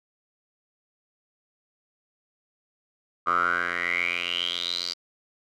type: tone with band-pass filter sweep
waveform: 10% pulse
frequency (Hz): 87.31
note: F2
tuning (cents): 0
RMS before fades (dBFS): -27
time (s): 3.26-4.94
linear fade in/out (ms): 20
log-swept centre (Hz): 1200 to 4700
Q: 9.2
effects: none